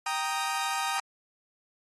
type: chord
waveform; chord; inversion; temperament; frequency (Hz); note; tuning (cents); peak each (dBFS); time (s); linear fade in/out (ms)
sawtooth; Eb major; first; equal; 784 / 932.3 / 1244.5; G5 / Bb5 / Eb6; 0 / 0 / 0; -29; 0.06-1; 5
effects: AAC 32 kbps